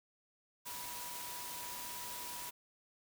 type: tone in noise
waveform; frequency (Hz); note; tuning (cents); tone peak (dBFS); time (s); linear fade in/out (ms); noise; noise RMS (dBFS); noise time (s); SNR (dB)
sine; 973; B5; -26; -49; 0.65-2.51; 20; white; -45; 0.65-2.51; -7
effects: none